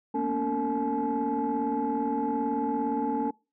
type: tone cluster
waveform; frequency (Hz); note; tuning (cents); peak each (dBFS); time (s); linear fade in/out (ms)
sine; 225.7 / 243.3 / 282.5 / 452.8 / 856; A3 / B3 / C#4 / A4 / A5; +44 / -26 / +33 / +50 / -48; -34 / -32 / -29 / -32 / -29; 0.14-3.31; 10
effects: noise-tail reverb RT60 0.3 s tail -26 dB re dry + tanh soft clip ceiling -19 dBFS